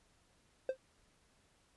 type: tone with exponential decay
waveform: triangle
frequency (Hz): 523.3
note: C5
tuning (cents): 0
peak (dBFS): -26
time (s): 0.69-0.77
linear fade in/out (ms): 2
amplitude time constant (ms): 17
effects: pink hiss -71 dBFS RMS until 1.76 s + resampled to 24000 Hz